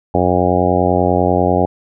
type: harmonic tone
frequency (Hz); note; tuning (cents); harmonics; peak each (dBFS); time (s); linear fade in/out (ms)
90.1; F#2; -45; 1 / 2 / 3 / 4 / 5 / 6 / 7 / 8 / 9; -20 / -20 / -20 / -20 / -20 / -20 / -20 / -20 / -20; 0.14-1.66; 5
effects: none